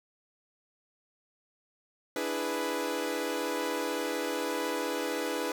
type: chord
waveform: sawtooth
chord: E dominant seventh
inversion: third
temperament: equal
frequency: 293.7 / 329.6 / 415.3 / 493.9 Hz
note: D4 / E4 / G#4 / B4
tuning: 0 / 0 / 0 / 0 cents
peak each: -33 / -33 / -33 / -30 dBFS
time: 2.16-5.52 s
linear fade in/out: 2 ms
effects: none